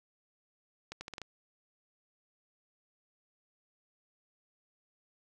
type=accelerating click train; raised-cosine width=0.2 ms; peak=-24 dBFS; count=6; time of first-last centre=0.92-1.217 s; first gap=90 ms; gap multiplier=0.79; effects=none